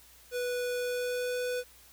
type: tone with pitch glide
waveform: square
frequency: 492.1 to 495.8 Hz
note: B4 to B4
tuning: -6 to +7 cents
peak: -31 dBFS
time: 0.31-1.64 s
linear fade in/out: 50 ms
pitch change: +13 cents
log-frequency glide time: 0.77-1.37 s
effects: added 60 Hz sine -63 dBFS peak until 1.92 s + white hiss -57 dBFS RMS until 1.92 s